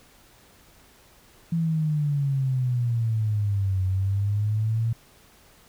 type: exponential two-way sweep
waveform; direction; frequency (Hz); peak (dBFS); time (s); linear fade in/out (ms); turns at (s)
sine; down then up; 168.5 to 93 to 115.9; -21; 1.52-4.93; 5; 3.84
effects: pink hiss -55 dBFS RMS until 5.68 s